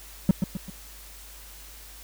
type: tone with echo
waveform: triangle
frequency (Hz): 187.8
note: F#3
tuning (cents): +26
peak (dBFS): -11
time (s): 0.29-0.31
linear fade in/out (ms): 2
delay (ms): 130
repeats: 3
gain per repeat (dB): -7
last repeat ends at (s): 0.7
effects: added 50 Hz sine -47 dBFS peak until 2.03 s + white hiss -47 dBFS RMS until 2.03 s